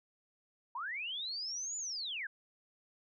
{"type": "linear two-way sweep", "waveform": "sine", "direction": "up then down", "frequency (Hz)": [898, 7040, 1515], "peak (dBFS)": -37, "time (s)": [0.75, 2.27], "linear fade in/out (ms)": 5, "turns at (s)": 1.77, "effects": []}